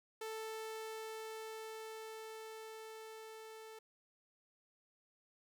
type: tone with level ramp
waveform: sawtooth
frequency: 440.9 Hz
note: A4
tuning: 4 cents sharp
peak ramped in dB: -38 to -47 dBFS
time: 0.21-3.79 s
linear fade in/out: 5 ms
effects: none